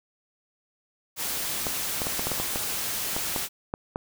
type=noise; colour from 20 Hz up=white; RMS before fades=-30 dBFS; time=1.16-3.49 s; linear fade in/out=50 ms
type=clicks; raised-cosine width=1 ms; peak=-15 dBFS; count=12; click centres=1.668 / 2.018 / 2.069 / 2.194 / 2.27 / 2.317 / 2.4 / 2.559 / 3.165 / 3.362 / 3.739 / 3.959 s
effects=none